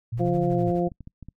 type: exponential two-way sweep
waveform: sine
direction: up then down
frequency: 113 to 147.3 to 113 Hz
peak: -26 dBFS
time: 0.12-0.71 s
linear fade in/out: 10 ms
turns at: 0.39 s
type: noise with tremolo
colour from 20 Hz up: brown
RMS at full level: -39 dBFS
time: 0.17-0.83 s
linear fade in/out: 5 ms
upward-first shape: sine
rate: 12 Hz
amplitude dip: 80%
type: harmonic tone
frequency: 174.61 Hz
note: F3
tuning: in tune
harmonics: 1 / 2 / 3 / 4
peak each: -25 / -25 / -29 / -29 dBFS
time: 0.19-0.89 s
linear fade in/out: 20 ms
type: clicks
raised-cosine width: 5 ms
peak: -28 dBFS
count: 6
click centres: 0.874 / 0.918 / 1.007 / 1.074 / 1.227 / 1.286 s
effects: noise-tail reverb RT60 0.1 s tail -26 dB re dry